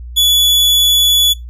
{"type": "tone", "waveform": "40% pulse", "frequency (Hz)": 3421, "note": "A7", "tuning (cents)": -49, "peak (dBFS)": -7, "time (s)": [0.16, 1.34], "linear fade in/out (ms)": 20, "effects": ["noise-tail reverb RT60 0.2 s tail -24 dB re dry", "added 60 Hz sine -26 dBFS peak until 1.49 s"]}